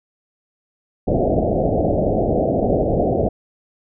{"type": "low-pass noise", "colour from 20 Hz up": "white", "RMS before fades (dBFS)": -18, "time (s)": [1.07, 3.29], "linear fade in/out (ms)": 10, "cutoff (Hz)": 730, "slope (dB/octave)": 96, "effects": []}